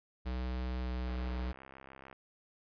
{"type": "tone with pitch glide", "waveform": "square", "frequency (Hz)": [62.7, 62.2], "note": ["B1", "B1"], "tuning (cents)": [27, 13], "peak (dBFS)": -35, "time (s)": [0.25, 1.53], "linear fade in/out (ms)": 20, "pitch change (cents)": -14, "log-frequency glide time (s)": [0.79, 0.91]}
{"type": "click train", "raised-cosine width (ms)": 0.5, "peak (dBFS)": -35, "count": 71, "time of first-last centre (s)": [1.08, 2.128], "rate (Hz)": 66.8}
{"effects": ["resampled to 11025 Hz"]}